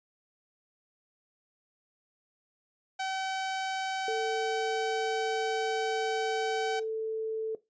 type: tone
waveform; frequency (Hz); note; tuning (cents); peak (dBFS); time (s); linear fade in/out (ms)
sawtooth; 764; G5; -45; -27; 2.99-6.8; 10
type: tone with pitch glide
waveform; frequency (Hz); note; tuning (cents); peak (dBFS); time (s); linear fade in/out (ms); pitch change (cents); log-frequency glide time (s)
sine; 444 to 441.4; A4 to A4; +16 to +5; -29; 4.08-7.55; 2; -11; 4.22-7.36
effects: noise-tail reverb RT60 0.2 s tail -17 dB re dry + resampled to 16000 Hz